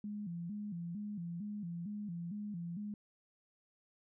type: tone with vibrato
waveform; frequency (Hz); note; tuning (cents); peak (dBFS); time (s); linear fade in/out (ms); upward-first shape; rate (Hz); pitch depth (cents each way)
sine; 188.4; F#3; +32; -39; 0.04-2.94; 2; square; 2.2; 170
effects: none